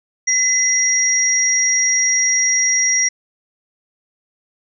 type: tone pair together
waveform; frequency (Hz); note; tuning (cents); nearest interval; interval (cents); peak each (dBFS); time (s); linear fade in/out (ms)
sine; 2020 / 5710; B6 / F8; +39 / +37; octave + tritone; 1798; -19 / -14; 0.27-3.09; 10
effects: none